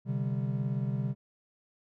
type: chord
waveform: triangle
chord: C suspended second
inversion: none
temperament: equal with one note detuned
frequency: 130.81 / 148.71 / 196 Hz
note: C3 / D3 / G3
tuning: 0 / +22 / 0 cents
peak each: -29 / -33 / -33 dBFS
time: 0.05-1.15 s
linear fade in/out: 50 ms
effects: none